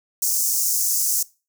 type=high-pass noise; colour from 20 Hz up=pink; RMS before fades=-21 dBFS; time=0.22-1.23 s; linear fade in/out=5 ms; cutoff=5600 Hz; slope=48 dB/octave; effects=noise-tail reverb RT60 0.3 s tail -21 dB re dry